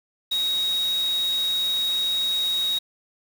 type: tone in noise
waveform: sine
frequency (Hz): 3783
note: A#7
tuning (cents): +25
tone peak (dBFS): -21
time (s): 0.31-2.79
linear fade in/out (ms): 10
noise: white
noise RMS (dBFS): -37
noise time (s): 0.31-2.79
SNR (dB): +13
effects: none